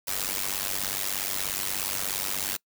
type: noise with amplitude modulation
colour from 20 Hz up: white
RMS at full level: -26 dBFS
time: 0.07-2.57 s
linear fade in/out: 10 ms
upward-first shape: sine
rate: 96.8 Hz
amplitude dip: 95%
effects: noise-tail reverb RT60 0.1 s tail -24 dB re dry